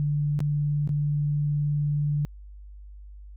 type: tone with dropouts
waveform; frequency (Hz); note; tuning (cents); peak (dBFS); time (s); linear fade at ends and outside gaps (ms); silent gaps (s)
sine; 146.83; D3; 0; -22; 0-2.25; 0; 0.391-0.404 / 0.875-0.892
effects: added 50 Hz sine -41 dBFS peak until 3.36 s